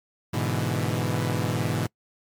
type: chord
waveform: sawtooth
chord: E dominant seventh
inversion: first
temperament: equal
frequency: 103.83 / 123.47 / 146.83 / 164.81 Hz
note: G#2 / B2 / D3 / E3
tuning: 0 / 0 / 0 / 0 cents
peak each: -25 / -24 / -28 / -26 dBFS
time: 0.33-1.87 s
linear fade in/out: 10 ms
effects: noise-tail reverb RT60 0.1 s tail -25 dB re dry + MP3 96 kbps